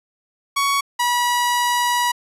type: tone pair in turn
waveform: sawtooth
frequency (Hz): 1118 / 969.6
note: C#6 / B5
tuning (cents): +14 / -32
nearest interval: major second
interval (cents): 246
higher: first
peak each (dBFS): -13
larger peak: neither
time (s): 0.56-0.81 / 0.99-2.12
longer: second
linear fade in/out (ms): 10
effects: resampled to 32000 Hz